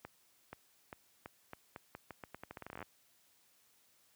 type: accelerating click train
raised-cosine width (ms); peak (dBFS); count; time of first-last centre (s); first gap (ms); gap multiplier
0.5; -30; 23; 0.05-2.827; 480; 0.83
effects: white hiss -70 dBFS RMS until 4.15 s + high-pass 60 Hz 12 dB/octave